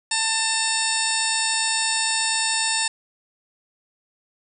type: harmonic tone with a mistuned harmonic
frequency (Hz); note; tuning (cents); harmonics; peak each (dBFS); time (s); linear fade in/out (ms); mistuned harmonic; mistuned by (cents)
893; A5; +25; 1 / 2 / 3 / 4 / 5 / 6 / 8 / 9 / 10; -29 / -29 / -29 / -29 / -29 / -29 / -29 / -29 / -29; 0.11-2.88; 5; 4; +51
effects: none